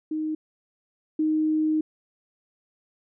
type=tone pair in turn; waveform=sine; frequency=310.9 / 310.9 Hz; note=D#4 / D#4; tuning=-1 / -1 cents; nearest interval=unison; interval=0 cents; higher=neither; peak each=-25 / -20 dBFS; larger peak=second; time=0.11-0.35 / 1.19-1.81 s; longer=second; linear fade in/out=5 ms; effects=none